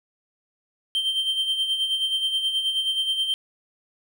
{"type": "tone with tremolo", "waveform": "triangle", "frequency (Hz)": 3136, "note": "G7", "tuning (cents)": 0, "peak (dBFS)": -18, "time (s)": [0.95, 3.34], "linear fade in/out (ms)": 0, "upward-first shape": "sine", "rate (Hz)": 9.4, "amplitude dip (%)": 55, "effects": []}